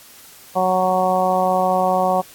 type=harmonic tone; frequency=185 Hz; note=F#3; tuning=in tune; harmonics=1 / 2 / 3 / 4 / 5 / 6; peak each=-25 / -28 / -20 / -18 / -24 / -25 dBFS; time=0.55-2.22 s; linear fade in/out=20 ms; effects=white hiss -44 dBFS RMS until 2.34 s + AAC 64 kbps